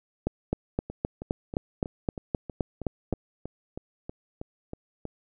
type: two click trains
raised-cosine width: 2 ms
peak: -12 / -22 dBFS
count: 12 / 14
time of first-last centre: 0.27-3.127 / 0.9-5.053 s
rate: 3.85 / 3.13 Hz
effects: none